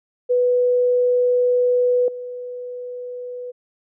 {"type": "tone with level steps", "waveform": "sine", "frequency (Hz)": 493.9, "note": "B4", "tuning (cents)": 0, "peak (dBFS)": [-14, -28], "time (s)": [0.29, 3.52], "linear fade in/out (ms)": 20, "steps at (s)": 2.08, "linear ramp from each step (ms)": 2, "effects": []}